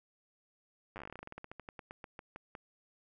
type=slowing click train; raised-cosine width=0.5 ms; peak=-30 dBFS; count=27; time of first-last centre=0.96-2.552 s; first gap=9 ms; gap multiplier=1.13; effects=none